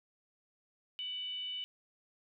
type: tone with frequency modulation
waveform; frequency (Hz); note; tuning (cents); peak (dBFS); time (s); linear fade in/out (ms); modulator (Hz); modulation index
sine; 2975; F#7; +9; -37; 0.99-1.64; 0; 688; 0.27
effects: none